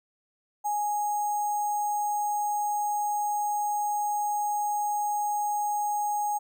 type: tone with sample-and-hold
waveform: sine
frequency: 830 Hz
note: G#5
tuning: 1 cent flat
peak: -25 dBFS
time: 0.64-6.39 s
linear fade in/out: 20 ms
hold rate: 7350 Hz
effects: none